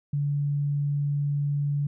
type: tone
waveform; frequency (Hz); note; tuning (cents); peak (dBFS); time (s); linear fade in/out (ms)
sine; 143.9; D3; -35; -23; 0.13-1.87; 5
effects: none